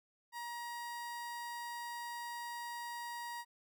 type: tone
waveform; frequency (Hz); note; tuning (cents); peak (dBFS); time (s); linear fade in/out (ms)
30% pulse; 950; A#5; +33; -39; 0.32-3.45; 50
effects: none